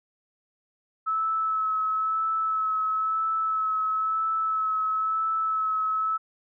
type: tone with vibrato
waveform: sine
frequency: 1300 Hz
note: E6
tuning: 24 cents flat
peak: -23 dBFS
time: 1.06-6.18 s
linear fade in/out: 20 ms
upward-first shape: sine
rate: 1 Hz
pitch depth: 16 cents each way
effects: none